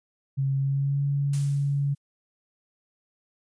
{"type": "tone with pitch glide", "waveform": "sine", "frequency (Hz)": [136.2, 141.17], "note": ["C#3", "C#3"], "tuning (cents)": [-30, 32], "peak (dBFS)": -22, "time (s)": [0.37, 1.95], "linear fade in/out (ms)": 20, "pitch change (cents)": 62, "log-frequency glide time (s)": [0.56, 1.03]}
{"type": "noise with exponential decay", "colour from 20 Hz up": "blue", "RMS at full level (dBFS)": -35, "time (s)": [1.33, 1.98], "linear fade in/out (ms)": 5, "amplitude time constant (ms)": 140}
{"effects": ["resampled to 22050 Hz"]}